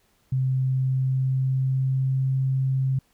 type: tone with pitch glide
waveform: sine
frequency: 130.81 to 132.71 Hz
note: C3 to C3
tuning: 0 to +25 cents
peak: -20 dBFS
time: 0.32-2.99 s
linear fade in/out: 5 ms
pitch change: +25 cents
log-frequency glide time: 0.65-2.29 s
effects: pink hiss -65 dBFS RMS until 3.13 s